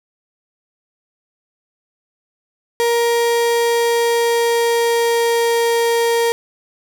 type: tone with pitch glide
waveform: 35% pulse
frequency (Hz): 469.6 to 465.8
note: A#4 to A#4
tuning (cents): +13 to -1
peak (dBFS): -12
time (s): 2.8-6.32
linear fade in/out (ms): 0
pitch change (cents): -14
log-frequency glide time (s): 2.98-5.68
effects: none